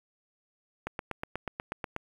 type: click train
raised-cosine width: 0.5 ms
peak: -18 dBFS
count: 10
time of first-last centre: 0.87-1.964 s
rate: 8.23 Hz
effects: 8-bit